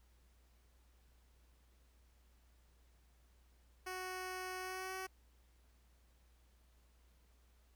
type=tone with pitch glide; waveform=10% pulse; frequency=370 to 377.1 Hz; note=F#4 to F#4; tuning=0 to +33 cents; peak=-34 dBFS; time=3.86-5.07 s; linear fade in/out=10 ms; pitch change=+33 cents; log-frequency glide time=4.59-4.94 s; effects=added 60 Hz sine -66 dBFS peak until 7.75 s + pink hiss -75 dBFS RMS until 7.75 s